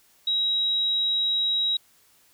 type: tone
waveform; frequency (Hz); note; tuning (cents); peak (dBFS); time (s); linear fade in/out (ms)
sine; 3840; B7; -49; -21; 0.27-1.77; 5
effects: white hiss -60 dBFS RMS until 2.33 s